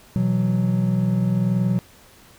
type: chord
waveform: triangle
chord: B suspended fourth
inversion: none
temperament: just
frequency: 123.47 / 164.63 / 185.21 Hz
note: B2 / E3 / F#3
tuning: 0 / -2 / +2 cents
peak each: -20 / -24 / -18 dBFS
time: 0.16-1.79 s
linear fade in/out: 0 ms
effects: pink hiss -50 dBFS RMS until 2.38 s